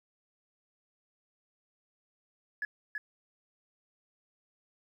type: tone with echo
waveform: sine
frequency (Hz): 1700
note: G#6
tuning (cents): +40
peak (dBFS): -30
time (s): 2.62-2.65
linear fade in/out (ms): 2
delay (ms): 330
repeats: 1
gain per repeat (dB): -3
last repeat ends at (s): 2.98
effects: tanh soft clip ceiling -27 dBFS + 11-bit